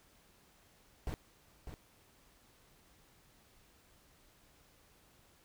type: noise with echo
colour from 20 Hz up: brown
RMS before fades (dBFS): -38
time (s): 1.07-1.14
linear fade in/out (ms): 0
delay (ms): 600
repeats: 1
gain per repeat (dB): -8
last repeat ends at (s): 1.74
effects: pink hiss -66 dBFS RMS until 5.44 s